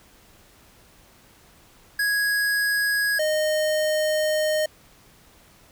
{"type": "tone pair in turn", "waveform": "square", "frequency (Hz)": [1661.2, 616.3], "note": ["G#6", "D#5"], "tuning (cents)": [0, -17], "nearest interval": "octave + perfect fourth", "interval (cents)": 1717, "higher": "first", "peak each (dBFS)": -21, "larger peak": "neither", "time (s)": [[1.99, 3.19], [3.19, 4.66]], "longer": "second", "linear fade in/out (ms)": 5, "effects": ["pink hiss -54 dBFS RMS until 5.71 s"]}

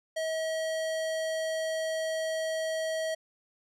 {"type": "tone", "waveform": "square", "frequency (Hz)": 640, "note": "D#5", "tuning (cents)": 49, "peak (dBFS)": -30, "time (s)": [0.16, 3.15], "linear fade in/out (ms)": 10, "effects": ["low-pass 10000 Hz 12 dB/octave"]}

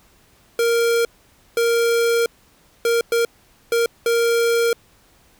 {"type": "tone bursts at uneven times", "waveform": "square", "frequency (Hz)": 466.2, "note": "A#4", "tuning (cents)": 0, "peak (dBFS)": -16, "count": 6, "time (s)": [[0.59, 1.05], [1.57, 2.26], [2.85, 3.01], [3.12, 3.25], [3.72, 3.86], [4.06, 4.73]], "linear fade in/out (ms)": 2, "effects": ["pink hiss -55 dBFS RMS until 5.39 s"]}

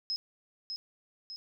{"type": "tone with echo", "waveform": "sine", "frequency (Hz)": 5130, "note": "E8", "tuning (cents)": -48, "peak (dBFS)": -30, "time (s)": [0.1, 0.16], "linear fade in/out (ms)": 0, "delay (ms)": 600, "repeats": 2, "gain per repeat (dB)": -5, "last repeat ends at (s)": 1.36, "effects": []}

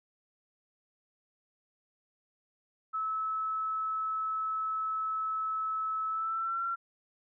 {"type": "tone with pitch glide", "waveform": "sine", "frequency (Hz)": [1300, 1363.8], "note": ["E6", "F6"], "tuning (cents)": [-24, -42], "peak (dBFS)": -30, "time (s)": [2.93, 6.76], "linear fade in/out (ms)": 20, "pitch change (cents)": 82, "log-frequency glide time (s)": [6.08, 6.64], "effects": []}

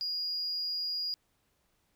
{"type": "tone", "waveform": "sine", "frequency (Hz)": 4864, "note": "D#8", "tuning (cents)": -40, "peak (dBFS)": -30, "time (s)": [0.01, 1.14], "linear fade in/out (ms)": 0, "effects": ["tanh soft clip ceiling -28 dBFS", "pink hiss -74 dBFS RMS until 1.95 s"]}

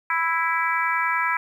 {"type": "harmonic tone", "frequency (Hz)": 330, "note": "E4", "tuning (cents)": 2, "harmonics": [3, 4, 5, 6, 7], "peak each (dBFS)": [-25, -26, -27, -28, -28], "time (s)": [0.1, 1.37], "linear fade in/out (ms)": 2, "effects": ["9-bit"]}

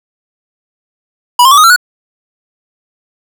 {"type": "tone with pitch steps", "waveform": "square", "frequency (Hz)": [977, 1059.3, 1148.5, 1245.2, 1350.1, 1463.8], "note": ["B5", "C6", "D6", "D#6", "E6", "F#6"], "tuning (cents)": [-19, 21, -39, 1, 41, -19], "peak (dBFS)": -3, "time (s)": [1.39, 1.762], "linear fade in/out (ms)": 5, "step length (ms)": 62, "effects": []}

